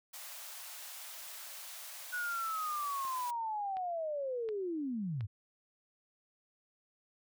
white high-pass noise, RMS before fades -47 dBFS, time 0.13-3.31 s, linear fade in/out 10 ms, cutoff 560 Hz, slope 48 dB/octave
sine linear sweep, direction down, 1480 to 92.7 Hz, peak -34 dBFS, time 2.12-5.27 s, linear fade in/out 20 ms
click train, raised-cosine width 0.3 ms, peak -34 dBFS, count 4, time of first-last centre 3.05-5.208 s, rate 1.39 Hz
effects none

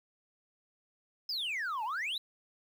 sine exponential two-way sweep, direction down then up, 5270 to 831 to 4075 Hz, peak -30 dBFS, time 1.29-2.18 s, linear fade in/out 5 ms, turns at 1.84 s, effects tanh soft clip ceiling -32 dBFS + 10-bit

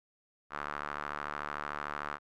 sawtooth tone with band-pass filter, 73.42 Hz, D2, in tune, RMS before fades -39 dBFS, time 0.5-2.19 s, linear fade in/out 50 ms, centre 1300 Hz, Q 3, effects none

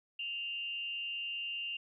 sine tone with frequency modulation, 2790 Hz, F7, 2 cents flat, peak -36 dBFS, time 0.19-1.77 s, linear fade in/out 5 ms, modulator 215 Hz, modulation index 0.39, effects 13-bit

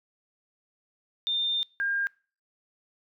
sine tone pair in turn, 3610 / 1608.1 Hz, A7 / G6, +44 / +44 cents, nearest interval octave + major second, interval 1400 cents, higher first, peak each -25 dBFS, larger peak neither, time 1.27-1.63 / 1.8-2.07 s, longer first, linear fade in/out 0 ms, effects noise-tail reverb RT60 0.4 s tail -24 dB re dry

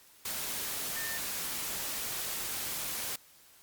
sine tone in noise, 1805 Hz, A6, 44 cents sharp, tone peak -39 dBFS, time 0.96-1.18 s, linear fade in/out 5 ms, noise white, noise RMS -36 dBFS, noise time 0.25-3.16 s, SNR -6 dB, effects white hiss -59 dBFS RMS until 3.62 s + Opus 48 kbps

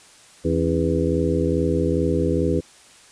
harmonic tone with a mistuned harmonic, 82.41 Hz, E2, in tune, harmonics 1 / 2 / 3 / 4 / 5 / 6, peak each -25 / -25 / -25 / -25 / -25 / -25 dBFS, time 0.44-2.61 s, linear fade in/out 20 ms, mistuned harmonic 3, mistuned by +120 cents, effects white hiss -49 dBFS RMS until 3.11 s + resampled to 22050 Hz

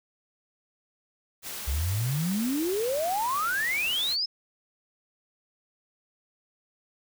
white noise, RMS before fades -37 dBFS, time 1.42-4.17 s, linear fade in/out 50 ms
sine exponential sweep, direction up, 63.6 to 5274 Hz, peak -25 dBFS, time 1.67-4.26 s, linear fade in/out 10 ms
effects none

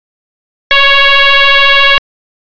sine tone with frequency modulation, 548 Hz, C#5, 20 cents flat, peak -3 dBFS, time 0.71-1.98 s, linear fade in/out 0 ms, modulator 555 Hz, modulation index 5.8, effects resampled to 11025 Hz

